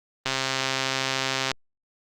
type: click train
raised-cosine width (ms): 0.2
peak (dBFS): -7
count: 168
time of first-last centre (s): 0.26-1.516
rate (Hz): 133
effects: Opus 32 kbps